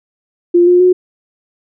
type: tone with pitch steps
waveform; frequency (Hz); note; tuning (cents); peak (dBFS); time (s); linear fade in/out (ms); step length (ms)
sine; 348.6 / 356.3 / 364.2; F4 / F4 / F#4; -3 / +35 / -27; -5; 0.54-0.93; 10; 130
effects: none